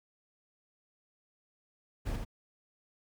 brown noise with echo, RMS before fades -34 dBFS, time 2.05-2.17 s, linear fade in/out 20 ms, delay 81 ms, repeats 1, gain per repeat -4 dB, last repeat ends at 2.251 s, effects none

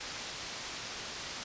white low-pass noise, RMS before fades -42 dBFS, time 0-1.44 s, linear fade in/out 10 ms, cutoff 6400 Hz, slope 24 dB/octave, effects resampled to 16000 Hz

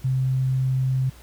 sine tone, 130.81 Hz, C3, in tune, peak -19 dBFS, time 0.04-1.1 s, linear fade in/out 10 ms, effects added 60 Hz sine -46 dBFS peak until 1.22 s + pink hiss -50 dBFS RMS until 1.22 s

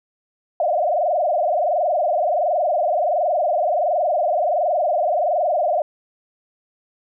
sine tone with frequency modulation, 659.3 Hz, E5, in tune, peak -16 dBFS, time 0.6-5.82 s, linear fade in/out 2 ms, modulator 21.4 Hz, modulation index 3.4, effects none

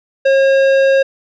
triangle tone with tanh clipping, 541 Hz, C#5, 42 cents flat, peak -10 dBFS, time 0.25-1.03 s, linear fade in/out 10 ms, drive 17 dB, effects none

